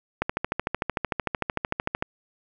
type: click train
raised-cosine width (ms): 0.5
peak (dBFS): -9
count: 25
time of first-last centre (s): 0.22-2.025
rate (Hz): 13.3
effects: none